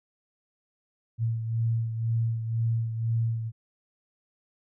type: beating tone pair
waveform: sine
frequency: 114 / 116 Hz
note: A#2 / A#2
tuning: -38 / -8 cents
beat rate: 2 Hz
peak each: -25 / -33 dBFS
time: 1.18-3.52 s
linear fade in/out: 50 ms
effects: none